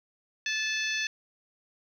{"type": "harmonic tone", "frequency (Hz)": 871, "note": "A5", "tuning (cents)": -18, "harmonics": [2, 3, 4, 5, 6, 7], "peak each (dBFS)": [-32, -32, -36, -38, -42, -39], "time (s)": [0.46, 1.07], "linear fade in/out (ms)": 2, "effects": ["10-bit"]}